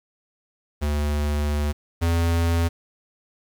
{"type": "tone pair in turn", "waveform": "square", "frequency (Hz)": [73.8, 84.13], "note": ["D2", "E2"], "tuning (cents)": [9, 36], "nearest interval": "major second", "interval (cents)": 227, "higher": "second", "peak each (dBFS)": [-22, -19], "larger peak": "second", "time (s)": [[0.81, 1.73], [2.01, 2.69]], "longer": "first", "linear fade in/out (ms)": 20, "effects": ["8-bit"]}